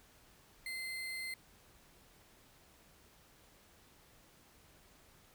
sine tone with sample-and-hold, 2071 Hz, C7, 18 cents flat, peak -39 dBFS, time 0.66-1.34 s, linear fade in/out 2 ms, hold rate 6300 Hz, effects pink hiss -64 dBFS RMS until 5.34 s

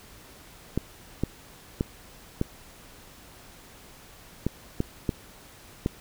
clicks, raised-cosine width 3 ms, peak -11 dBFS, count 8, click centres 0.776 / 1.236 / 1.809 / 2.414 / 4.466 / 4.804 / 5.092 / 5.861 s, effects pink hiss -50 dBFS RMS until 6 s

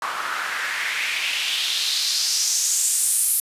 white noise with band-pass filter sweep, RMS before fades -23 dBFS, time 0.02-3.4 s, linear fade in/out 2 ms, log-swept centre 1100 to 11000 Hz, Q 3, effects resampled to 32000 Hz

